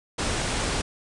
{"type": "low-pass noise", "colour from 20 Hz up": "pink", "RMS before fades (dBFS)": -27, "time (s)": [0.18, 0.82], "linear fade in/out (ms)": 10, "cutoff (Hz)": 9700, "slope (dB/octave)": 96, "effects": []}